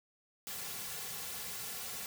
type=noise with comb filter; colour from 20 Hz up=white; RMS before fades=-42 dBFS; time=0.47-2.06 s; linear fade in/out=0 ms; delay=3.2 ms; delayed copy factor=-0.9; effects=none